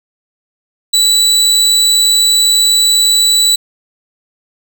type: tone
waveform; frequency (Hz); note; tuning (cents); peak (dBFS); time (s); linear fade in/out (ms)
30% pulse; 3951; B7; 0; -5; 0.93-3.56; 10
effects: none